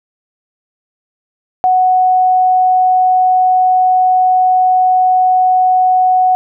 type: tone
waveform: sine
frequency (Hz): 740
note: F#5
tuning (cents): 0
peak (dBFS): -7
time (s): 1.64-6.35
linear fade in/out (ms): 0
effects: none